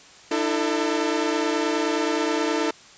sawtooth tone cluster, 302.1 / 331.6 / 445.7 Hz, D4 / E4 / A4, +49 / +10 / +22 cents, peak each -22 dBFS, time 0.31-2.71 s, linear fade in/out 5 ms, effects white hiss -48 dBFS RMS until 2.97 s + resampled to 16000 Hz

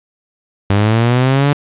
sawtooth linear sweep, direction up, 98 to 146 Hz, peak -6 dBFS, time 0.7-1.53 s, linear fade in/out 0 ms, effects resampled to 8000 Hz + 7-bit

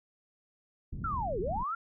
pink low-pass noise, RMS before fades -38 dBFS, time 0.92-1.64 s, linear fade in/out 10 ms, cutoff 240 Hz, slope 24 dB/octave
sine linear two-way sweep, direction down then up, 1406 to 342.4 to 1406 Hz, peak -31 dBFS, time 1.04-1.75 s, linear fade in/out 5 ms, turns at 1.4 s
effects none

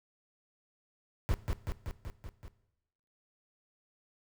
brown noise with echo, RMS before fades -28 dBFS, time 1.29-1.34 s, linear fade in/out 0 ms, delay 190 ms, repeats 6, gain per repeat -3 dB, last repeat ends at 2.48 s, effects noise-tail reverb RT60 0.9 s tail -17 dB re dry

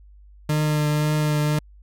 40% pulse tone with vibrato, 151 Hz, D3, 48 cents sharp, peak -18 dBFS, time 0.49-1.59 s, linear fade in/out 5 ms, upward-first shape triangle, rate 1.9 Hz, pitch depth 19 cents each way, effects added 50 Hz sine -45 dBFS peak until 1.82 s

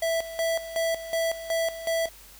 square tone with tremolo, 659.3 Hz, E5, in tune, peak -24 dBFS, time 0.02-2.09 s, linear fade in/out 5 ms, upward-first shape square, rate 2.7 Hz, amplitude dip 75%, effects added 48 Hz sine -53 dBFS peak until 2.39 s + white hiss -50 dBFS RMS until 2.39 s

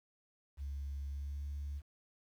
sine tone with pitch glide, 69.9 to 71.66 Hz, C#2 to D2, +15 to -42 cents, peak -37 dBFS, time 0.57-1.82 s, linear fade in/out 50 ms, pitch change +43 cents, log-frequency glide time 1.09-1.44 s, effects tanh soft clip ceiling -35 dBFS + 11-bit

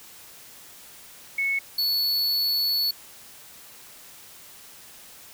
sine / square tone pair in turn, 2203 / 4424 Hz, C#7 / C#8, -11 / -4 cents, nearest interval octave, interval 1207 cents, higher second, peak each -22 dBFS, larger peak neither, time 1.38-1.59 / 1.78-2.91 s, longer second, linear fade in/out 5 ms, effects white hiss -47 dBFS RMS until 5.33 s

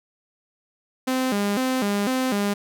sawtooth tone with vibrato, 229 Hz, A#3, 31 cents flat, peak -17 dBFS, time 1.07-2.54 s, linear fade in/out 10 ms, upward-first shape square, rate 2 Hz, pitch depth 210 cents each way, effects none

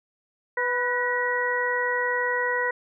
harmonic tone with a mistuned harmonic, 493.9 Hz, B4, in tune, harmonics 1 / 2 / 3 / 4, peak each -28 / -29 / -30 / -26 dBFS, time 0.57-2.71 s, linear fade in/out 5 ms, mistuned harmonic 4, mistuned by -50 cents, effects none

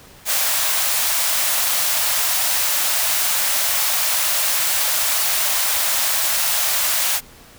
white high-pass noise, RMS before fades -19 dBFS, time 0.25-7.21 s, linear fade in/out 50 ms, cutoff 560 Hz, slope 48 dB/octave, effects pink hiss -45 dBFS RMS until 7.58 s

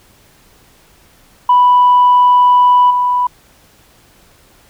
sine tone with level steps, 987.8 Hz, B5, in tune, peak -4 / -10 dBFS, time 1.49-3.27 s, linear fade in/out 5 ms, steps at 2.9 s, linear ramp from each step 10 ms, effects tanh soft clip ceiling -2 dBFS + pink hiss -48 dBFS RMS until 4.69 s

